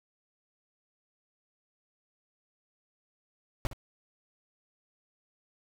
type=noise with echo; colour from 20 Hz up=brown; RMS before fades=-29 dBFS; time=3.65-3.67 s; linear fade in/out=0 ms; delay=62 ms; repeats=1; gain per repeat=-12 dB; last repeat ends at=3.732 s; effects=none